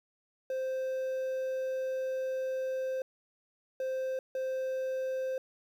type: tone bursts at uneven times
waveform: triangle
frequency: 522 Hz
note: C5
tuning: 4 cents flat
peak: -29 dBFS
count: 3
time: 0.5-3.02 / 3.8-4.19 / 4.35-5.38 s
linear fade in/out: 2 ms
effects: 10-bit